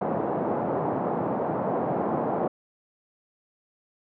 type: band-pass noise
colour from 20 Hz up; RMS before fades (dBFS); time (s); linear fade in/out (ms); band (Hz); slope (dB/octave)
white; -27; 0.01-2.48; 5; 130 to 840; 24
effects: none